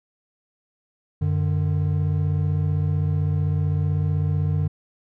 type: tone pair together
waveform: triangle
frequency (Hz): 93.9 / 149.66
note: F#2 / D3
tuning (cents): +26 / +33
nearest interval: minor sixth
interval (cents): 807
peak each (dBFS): -20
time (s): 1.21-4.68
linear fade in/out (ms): 10
effects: none